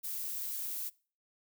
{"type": "noise with high-pass filter sweep", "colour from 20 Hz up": "violet", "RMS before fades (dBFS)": -38, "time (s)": [0.03, 0.9], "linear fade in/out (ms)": 20, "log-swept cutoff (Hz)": [490, 270], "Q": 6.4, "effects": ["noise-tail reverb RT60 0.4 s tail -23 dB re dry"]}